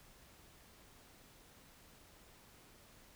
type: silence
effects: pink hiss -62 dBFS RMS until 3.15 s